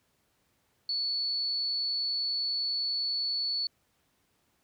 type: tone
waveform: sine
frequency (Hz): 4435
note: C#8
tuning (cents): 0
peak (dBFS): -28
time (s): 0.89-3.67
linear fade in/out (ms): 2
effects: pink hiss -72 dBFS RMS until 4.63 s + high-pass 60 Hz 12 dB/octave